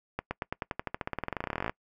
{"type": "accelerating click train", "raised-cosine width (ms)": 0.5, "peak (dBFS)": -16, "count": 30, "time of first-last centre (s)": [0.19, 1.695], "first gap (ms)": 120, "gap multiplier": 0.93, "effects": ["noise-tail reverb RT60 0.1 s tail -24 dB re dry"]}